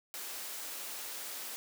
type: high-pass noise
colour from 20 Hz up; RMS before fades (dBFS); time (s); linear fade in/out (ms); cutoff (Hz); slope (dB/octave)
white; -42; 0.14-1.56; 0; 320; 12
effects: none